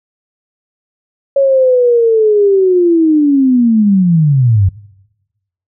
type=linear sweep; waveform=sine; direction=down; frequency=556 to 90.2 Hz; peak=-6 dBFS; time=1.36-4.69 s; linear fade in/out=5 ms; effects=noise-tail reverb RT60 1.0 s tail -23 dB re dry